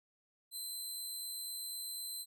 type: tone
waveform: 15% pulse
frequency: 4072 Hz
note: C8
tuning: 48 cents flat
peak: -34 dBFS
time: 0.51-2.26 s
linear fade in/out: 50 ms
effects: none